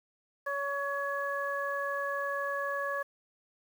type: harmonic tone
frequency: 562 Hz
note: C#5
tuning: 24 cents sharp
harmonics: 1 / 2 / 3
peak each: -35 / -35 / -35 dBFS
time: 0.46-3.03 s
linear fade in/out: 10 ms
effects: 9-bit